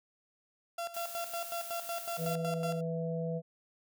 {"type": "tone with tremolo", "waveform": "35% pulse", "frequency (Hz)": 683, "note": "F5", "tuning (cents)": -39, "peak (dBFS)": -33, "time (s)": [0.78, 2.81], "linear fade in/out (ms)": 5, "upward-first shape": "square", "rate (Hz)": 5.4, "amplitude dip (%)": 75}
{"type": "noise", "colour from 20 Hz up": "blue", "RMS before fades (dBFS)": -44, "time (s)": [0.94, 2.35], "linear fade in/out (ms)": 2}
{"type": "harmonic tone", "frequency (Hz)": 164.81, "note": "E3", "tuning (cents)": 0, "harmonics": [1, 3, 4], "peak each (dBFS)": [-34, -37, -41], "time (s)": [2.17, 3.42], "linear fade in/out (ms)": 50}
{"effects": []}